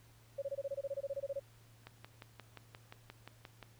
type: tone bursts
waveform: sine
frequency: 554.4 Hz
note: C#5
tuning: in tune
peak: -35 dBFS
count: 16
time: 0.38-1.397 s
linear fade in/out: 10 ms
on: 42 ms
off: 23 ms
type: click train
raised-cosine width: 0.3 ms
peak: -32 dBFS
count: 11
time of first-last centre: 1.87-3.627 s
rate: 5.69 Hz
effects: added 114 Hz sine -61 dBFS peak until 3.79 s + pink hiss -66 dBFS RMS until 3.79 s